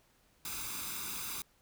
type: noise with comb filter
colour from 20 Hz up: white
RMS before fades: -40 dBFS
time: 0.45-1.42 s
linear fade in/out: 2 ms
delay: 0.81 ms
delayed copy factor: +0.7
effects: pink hiss -69 dBFS RMS until 1.61 s